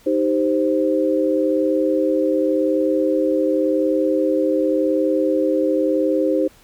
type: chord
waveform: sine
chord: C minor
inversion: first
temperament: equal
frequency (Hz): 311.1 / 392 / 523.3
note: Eb4 / G4 / C5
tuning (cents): 0 / 0 / 0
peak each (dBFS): -19 / -22 / -19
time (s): 0.06-6.48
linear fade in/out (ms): 10
effects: pink hiss -51 dBFS RMS until 6.63 s